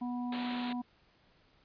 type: harmonic tone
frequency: 245.3 Hz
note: B3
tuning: 12 cents flat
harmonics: 1 / 3 / 4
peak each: -34 / -44 / -46 dBFS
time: 0.01-0.82 s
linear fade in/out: 10 ms
type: band-pass noise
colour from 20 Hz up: white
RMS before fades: -44 dBFS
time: 0.32-0.73 s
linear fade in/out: 5 ms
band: 160 to 4200 Hz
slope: 96 dB/octave
effects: pink hiss -67 dBFS RMS until 1.64 s + resampled to 11025 Hz